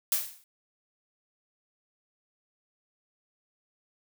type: noise with exponential decay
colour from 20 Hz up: blue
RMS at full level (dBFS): -23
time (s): 0.12-0.44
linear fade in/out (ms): 1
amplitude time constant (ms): 68
effects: none